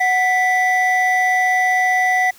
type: tone pair together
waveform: triangle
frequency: 740 / 1975.5 Hz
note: F#5 / B6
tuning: 0 / 0 cents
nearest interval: octave + perfect fourth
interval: 1700 cents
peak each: -14 dBFS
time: 0-2.31 s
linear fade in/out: 10 ms
effects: tanh soft clip ceiling -5 dBFS + white hiss -46 dBFS RMS until 2.38 s